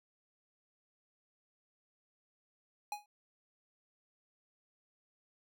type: tone with exponential decay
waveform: square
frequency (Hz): 830.6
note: G#5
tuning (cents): 0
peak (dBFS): -34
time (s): 2.92-3.06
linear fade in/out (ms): 2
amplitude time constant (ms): 30
effects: none